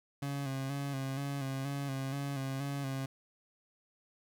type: tone with vibrato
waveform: 30% pulse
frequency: 137.4 Hz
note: C#3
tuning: 15 cents flat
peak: -32 dBFS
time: 0.22-3.06 s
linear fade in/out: 5 ms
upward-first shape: square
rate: 2.1 Hz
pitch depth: 39 cents each way
effects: none